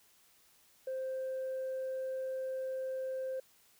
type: tone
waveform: sine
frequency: 523.3 Hz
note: C5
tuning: in tune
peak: -33 dBFS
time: 0.87-3.4 s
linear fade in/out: 5 ms
effects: tanh soft clip ceiling -33 dBFS + white hiss -66 dBFS RMS until 3.79 s